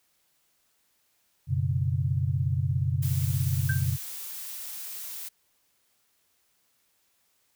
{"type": "chord", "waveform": "sine", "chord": "F# suspended fourth", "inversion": "none", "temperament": "equal with one note detuned", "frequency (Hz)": [92.5, 123.47, 140.44], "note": ["F#2", "B2", "C#3"], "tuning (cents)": [0, 0, 23], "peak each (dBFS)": -28, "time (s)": [1.47, 3.98], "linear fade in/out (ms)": 50}
{"type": "noise", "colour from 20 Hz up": "blue", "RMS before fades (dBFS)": -38, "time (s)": [3.02, 5.29], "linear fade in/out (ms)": 10}
{"type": "tone with exponential decay", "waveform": "sine", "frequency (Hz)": 1568, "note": "G6", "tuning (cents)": 0, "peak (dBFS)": -25, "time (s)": [3.69, 3.87], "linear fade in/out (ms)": 5, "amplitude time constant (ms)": 38}
{"effects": ["white hiss -70 dBFS RMS until 7.55 s"]}